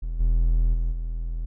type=tone with level steps; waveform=triangle; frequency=41.2 Hz; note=E1; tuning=in tune; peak=-24 / -15 / -19 / -24 dBFS; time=0.02-1.46 s; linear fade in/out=10 ms; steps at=0.19 / 0.73 / 0.91 s; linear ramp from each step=20 ms; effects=none